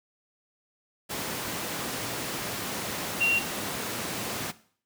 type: tone in noise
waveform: sine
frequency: 2754 Hz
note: F7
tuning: 25 cents flat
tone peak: -20 dBFS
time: 3.2-3.4 s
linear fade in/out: 20 ms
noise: pink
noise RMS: -32 dBFS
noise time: 1.09-4.52 s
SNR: +9 dB
effects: noise-tail reverb RT60 0.5 s tail -17 dB re dry + high-pass 150 Hz 12 dB/octave